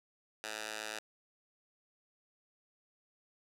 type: tone with high-pass filter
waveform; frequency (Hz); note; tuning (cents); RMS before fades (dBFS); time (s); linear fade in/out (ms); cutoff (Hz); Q
10% pulse; 108.3; A2; -27; -42; 0.44-0.99; 0; 1000; 0.52
effects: low-pass 10000 Hz 12 dB/octave